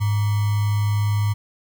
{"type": "tone with sample-and-hold", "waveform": "sine", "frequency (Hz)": 103.83, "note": "G#2", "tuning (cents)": 0, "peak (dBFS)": -17, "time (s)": [0, 1.34], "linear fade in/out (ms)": 20, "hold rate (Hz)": 1050, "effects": []}